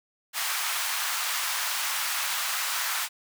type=high-pass noise; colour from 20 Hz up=pink; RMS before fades=-29 dBFS; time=0.33-3.09 s; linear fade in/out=50 ms; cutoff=970 Hz; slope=24 dB/octave; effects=none